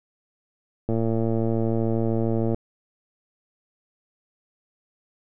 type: click train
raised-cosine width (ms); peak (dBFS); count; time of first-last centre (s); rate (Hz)
2; -12; 188; 0.89-2.545; 113
effects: none